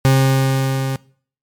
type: tone with level ramp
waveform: 40% pulse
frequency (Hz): 133.8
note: C3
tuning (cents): +39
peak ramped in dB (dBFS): -8 to -18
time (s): 0.05-0.96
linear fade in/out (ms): 0
effects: noise-tail reverb RT60 0.5 s tail -22 dB re dry + MP3 96 kbps